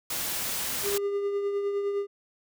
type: noise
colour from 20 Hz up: white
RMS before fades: -31 dBFS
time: 0.1-0.98 s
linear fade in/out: 5 ms
type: tone with tremolo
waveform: triangle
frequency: 402.7 Hz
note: G4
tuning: 47 cents sharp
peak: -22 dBFS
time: 0.83-2.07 s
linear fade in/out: 50 ms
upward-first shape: triangle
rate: 9.8 Hz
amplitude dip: 45%
effects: none